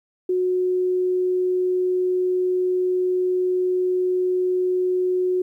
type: tone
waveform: sine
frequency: 365.8 Hz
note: F#4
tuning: 20 cents flat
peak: -18 dBFS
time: 0.29-5.42 s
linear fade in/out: 5 ms
effects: 10-bit